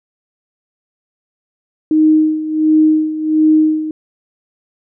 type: tone with tremolo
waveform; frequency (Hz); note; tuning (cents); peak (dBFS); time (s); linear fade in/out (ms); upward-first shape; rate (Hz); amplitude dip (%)
sine; 311.1; D#4; 0; -6; 1.91-3.91; 2; sine; 1.4; 75
effects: none